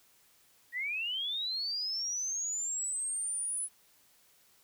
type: linear sweep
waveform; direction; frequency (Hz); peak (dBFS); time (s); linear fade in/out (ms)
sine; up; 1864.7 to 10200; -32; 0.72-3.69; 50
effects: white hiss -65 dBFS RMS until 4.63 s